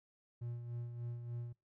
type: tone with tremolo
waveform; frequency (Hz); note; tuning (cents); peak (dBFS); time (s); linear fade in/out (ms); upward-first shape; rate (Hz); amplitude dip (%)
triangle; 119.3; A#2; +41; -37; 0.41-1.53; 10; sine; 3.4; 50
effects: noise-tail reverb RT60 0.2 s tail -23 dB re dry